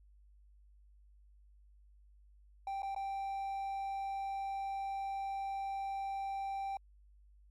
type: tone with dropouts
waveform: triangle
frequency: 784 Hz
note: G5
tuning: in tune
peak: -34 dBFS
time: 2.67-6.77 s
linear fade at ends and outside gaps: 2 ms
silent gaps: 2.821-2.83 / 2.948-2.962 s
effects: added 50 Hz sine -59 dBFS peak until 7.5 s + MP3 64 kbps